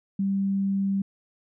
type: tone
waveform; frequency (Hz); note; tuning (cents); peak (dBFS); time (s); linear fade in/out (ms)
sine; 196; G3; 0; -22; 0.19-1.02; 5
effects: none